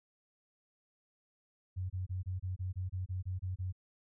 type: tone bursts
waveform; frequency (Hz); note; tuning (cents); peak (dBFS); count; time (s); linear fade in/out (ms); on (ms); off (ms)
sine; 92.5; F#2; 0; -34; 12; 1.76-3.726; 20; 140; 26
effects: none